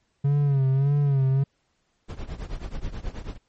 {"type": "tone with vibrato", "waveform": "triangle", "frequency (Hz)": 138.59, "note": "C#3", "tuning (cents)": 0, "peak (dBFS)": -16, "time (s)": [0.24, 1.44], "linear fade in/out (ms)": 10, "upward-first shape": "sine", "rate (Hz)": 1.7, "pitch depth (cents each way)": 77}
{"type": "noise with tremolo", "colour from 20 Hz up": "brown", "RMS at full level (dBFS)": -29, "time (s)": [2.08, 3.38], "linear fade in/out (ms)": 20, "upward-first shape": "triangle", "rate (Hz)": 9.3, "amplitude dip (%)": 90}
{"effects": ["pink hiss -71 dBFS RMS until 3.48 s", "MP3 32 kbps"]}